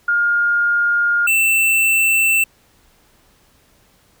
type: tone pair in turn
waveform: sine / square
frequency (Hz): 1416 / 2673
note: F6 / E7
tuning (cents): +23 / +23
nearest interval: major seventh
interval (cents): 1100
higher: second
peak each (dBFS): -13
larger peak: neither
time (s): 0.08-1.27 / 1.27-2.44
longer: first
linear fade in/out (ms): 5
effects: pink hiss -55 dBFS RMS until 4.2 s